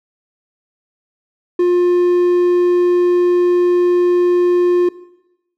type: tone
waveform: triangle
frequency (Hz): 354.3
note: F4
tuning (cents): +25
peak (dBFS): -8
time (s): 1.59-4.89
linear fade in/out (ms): 5
effects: noise-tail reverb RT60 0.9 s tail -18 dB re dry